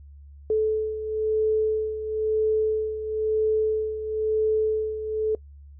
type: beating tone pair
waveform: sine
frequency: 434.1 / 435.1 Hz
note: A4 / A4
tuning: -23 / -19 cents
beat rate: 1 Hz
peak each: -22 / -28 dBFS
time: 0.5-5.35 s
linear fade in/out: 2 ms
effects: noise-tail reverb RT60 0.1 s tail -23 dB re dry + added 71 Hz sine -43 dBFS peak until 5.79 s